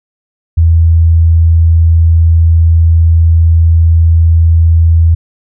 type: tone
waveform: sine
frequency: 82.41 Hz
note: E2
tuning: in tune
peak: -3 dBFS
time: 0.57-5.15 s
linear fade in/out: 10 ms
effects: none